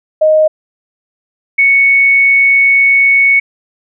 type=tone pair in turn; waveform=sine; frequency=622.3 / 2218 Hz; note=D#5 / C#7; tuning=0 / 0 cents; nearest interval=octave + minor seventh; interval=2200 cents; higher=second; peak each=-5 dBFS; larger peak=neither; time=0.21-0.48 / 1.58-3.4 s; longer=second; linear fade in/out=10 ms; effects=none